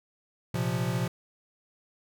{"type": "chord", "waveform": "square", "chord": "Bb suspended second", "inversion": "none", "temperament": "equal", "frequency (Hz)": [116.54, 130.81, 174.61], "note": ["Bb2", "C3", "F3"], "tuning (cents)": [0, 0, 0], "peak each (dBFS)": -32, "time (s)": [0.54, 1.08], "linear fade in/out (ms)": 5, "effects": []}